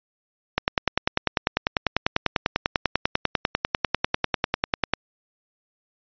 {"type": "click train", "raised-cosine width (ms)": 0.3, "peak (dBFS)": -3, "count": 45, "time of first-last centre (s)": [0.58, 4.936], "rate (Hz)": 10.1, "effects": ["resampled to 11025 Hz"]}